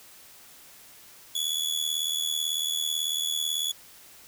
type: tone with amplitude modulation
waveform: sawtooth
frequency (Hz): 3406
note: G#7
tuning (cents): +43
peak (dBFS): -20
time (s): 1.35-3.72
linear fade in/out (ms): 5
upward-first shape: sine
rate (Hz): 78.1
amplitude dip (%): 75
effects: white hiss -51 dBFS RMS until 4.27 s